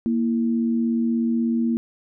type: tone pair together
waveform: sine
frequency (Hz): 233.1 / 329.6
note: A#3 / E4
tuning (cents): 0 / 0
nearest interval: tritone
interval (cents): 600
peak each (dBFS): -19 / -28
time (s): 0.06-1.77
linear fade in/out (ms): 0
effects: none